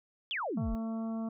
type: exponential sweep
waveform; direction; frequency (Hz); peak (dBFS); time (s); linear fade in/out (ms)
sine; down; 3507 to 30.87; -32; 0.31-0.75; 0
type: harmonic tone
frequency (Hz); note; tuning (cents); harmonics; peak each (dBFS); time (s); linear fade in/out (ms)
224.7; A3; +37; 1 / 2 / 3 / 4 / 5 / 6; -33 / -50 / -44 / -55 / -51 / -58; 0.57-1.29; 5
effects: none